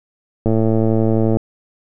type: click train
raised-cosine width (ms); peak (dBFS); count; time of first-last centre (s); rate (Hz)
2; -4; 102; 0.46-1.37; 111
effects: none